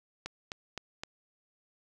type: click train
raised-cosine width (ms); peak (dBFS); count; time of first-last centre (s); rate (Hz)
0.2; -20; 4; 0.26-1.035; 3.87
effects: none